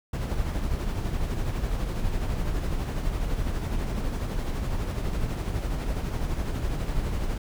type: noise with tremolo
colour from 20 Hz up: brown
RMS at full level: -26 dBFS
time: 0.13-7.38 s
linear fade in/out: 5 ms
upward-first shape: sine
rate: 12 Hz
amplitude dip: 40%
effects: none